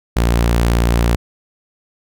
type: tone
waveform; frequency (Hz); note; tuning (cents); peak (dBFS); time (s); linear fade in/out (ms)
sawtooth; 58.27; A#1; 0; -8; 0.16-1.16; 10
effects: none